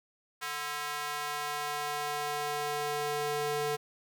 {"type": "tone with high-pass filter sweep", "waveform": "square", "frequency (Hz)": 147.5, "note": "D3", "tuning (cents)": 8, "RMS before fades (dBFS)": -34, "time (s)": [0.41, 3.77], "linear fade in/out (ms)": 20, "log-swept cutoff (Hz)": [1300, 410], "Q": 1.3, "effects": []}